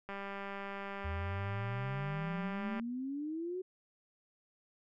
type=click train; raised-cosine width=0.5 ms; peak=-28 dBFS; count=537; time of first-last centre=0.09-2.797 s; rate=198 Hz
type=exponential sweep; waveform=sine; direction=up; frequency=78.1 to 377.2 Hz; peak=-36 dBFS; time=1.04-3.62 s; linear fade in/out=10 ms
effects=none